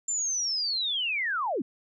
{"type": "linear sweep", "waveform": "sine", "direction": "down", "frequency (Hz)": [7310, 207.7], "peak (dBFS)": -26, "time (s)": [0.08, 1.62], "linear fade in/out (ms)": 5, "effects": []}